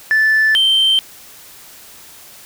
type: tone pair in turn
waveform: sine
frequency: 1753 / 3123 Hz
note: A6 / G7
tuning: -7 / -7 cents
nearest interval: minor seventh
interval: 1000 cents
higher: second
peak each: -8 dBFS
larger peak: neither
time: 0.11-0.55 / 0.55-0.99 s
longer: neither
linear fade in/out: 0 ms
effects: tanh soft clip ceiling -8 dBFS + white hiss -40 dBFS RMS until 2.45 s